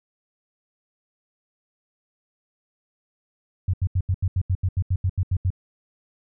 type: tone bursts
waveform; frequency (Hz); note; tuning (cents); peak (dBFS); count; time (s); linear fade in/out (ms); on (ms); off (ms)
sine; 92.5; F#2; 0; -18; 14; 3.68-5.504; 5; 56; 80
effects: none